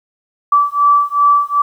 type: beating tone pair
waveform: sine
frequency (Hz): 1156 / 1158.6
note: D6 / D6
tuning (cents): -28 / -24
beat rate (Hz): 2.6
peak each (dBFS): -12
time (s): 0.52-1.62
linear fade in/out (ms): 5
effects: 8-bit

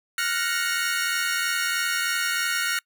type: chord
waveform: sawtooth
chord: Gb major seventh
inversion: third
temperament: equal with one note detuned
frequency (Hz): 1396.9 / 1480 / 1864.7 / 2205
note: F6 / Gb6 / Bb6 / Db7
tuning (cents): 0 / 0 / 0 / -10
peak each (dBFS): -24 / -25 / -26 / -28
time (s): 0.18-2.79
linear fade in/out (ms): 2
effects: noise-tail reverb RT60 0.1 s tail -25 dB re dry

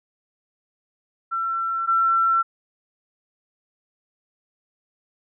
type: tone pair in turn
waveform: sine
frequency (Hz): 1348 / 1348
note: E6 / E6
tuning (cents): +38 / +38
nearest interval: unison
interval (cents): 0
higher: neither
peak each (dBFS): -22 / -16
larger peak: second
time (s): 1.31-1.87 / 1.87-2.43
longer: neither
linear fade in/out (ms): 20
effects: none

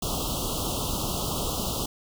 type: band-stop noise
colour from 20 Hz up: pink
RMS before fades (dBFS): -29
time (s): 0.02-1.86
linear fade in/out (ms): 5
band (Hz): 1300 to 2800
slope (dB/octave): 96
effects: none

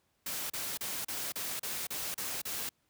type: noise bursts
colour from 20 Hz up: white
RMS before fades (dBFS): -37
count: 9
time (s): 0.26-2.692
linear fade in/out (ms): 5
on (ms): 240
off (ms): 34
effects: pink hiss -75 dBFS RMS until 2.89 s + high-pass 60 Hz 12 dB/octave

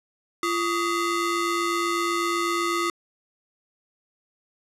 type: ring-modulated tone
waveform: 30% pulse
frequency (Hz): 796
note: G5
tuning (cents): +26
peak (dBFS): -17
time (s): 0.43-2.9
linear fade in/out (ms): 2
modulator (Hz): 452
effects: low-pass 10000 Hz 12 dB/octave

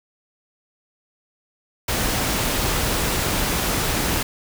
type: noise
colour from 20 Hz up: pink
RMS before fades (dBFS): -22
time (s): 1.88-4.23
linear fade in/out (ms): 5
effects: none

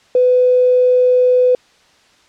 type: tone with tanh clipping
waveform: triangle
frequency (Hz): 501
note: B4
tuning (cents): +25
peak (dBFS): -8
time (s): 0.15-1.55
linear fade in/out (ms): 2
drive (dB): 3
effects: white hiss -51 dBFS RMS until 2.28 s + low-pass 5000 Hz 12 dB/octave

